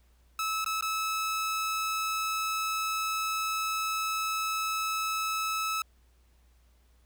sawtooth tone with dropouts, 1300 Hz, E6, 24 cents flat, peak -25 dBFS, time 0.39-5.82 s, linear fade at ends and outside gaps 2 ms, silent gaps 0.645-0.661 / 0.81-0.824 s, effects added 60 Hz sine -60 dBFS peak until 7.05 s + pink hiss -70 dBFS RMS until 7.05 s

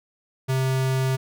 square tone, 131.6 Hz, C3, 10 cents sharp, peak -21 dBFS, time 0.48-1.17 s, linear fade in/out 20 ms, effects none

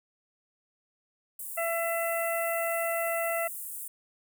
pink high-pass noise, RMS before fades -39 dBFS, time 1.39-3.88 s, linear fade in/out 5 ms, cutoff 8500 Hz, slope 48 dB/octave
harmonic tone, 670 Hz, E5, 28 cents sharp, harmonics 1 / 2 / 3 / 4, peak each -29 / -36 / -35 / -40 dBFS, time 1.57-3.48 s, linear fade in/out 10 ms
effects none

